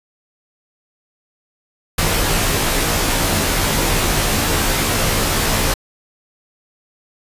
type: noise with comb filter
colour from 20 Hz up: pink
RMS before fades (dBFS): -17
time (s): 1.98-5.74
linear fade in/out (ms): 5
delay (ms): 16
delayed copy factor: -1
effects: resampled to 32000 Hz